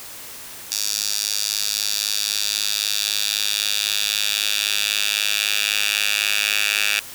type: tone with high-pass filter sweep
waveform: 10% pulse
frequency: 103.83 Hz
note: G#2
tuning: in tune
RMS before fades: -22 dBFS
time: 0.71-7 s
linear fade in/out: 10 ms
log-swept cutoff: 5100 to 2500 Hz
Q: 2.1
effects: white hiss -37 dBFS RMS until 7.14 s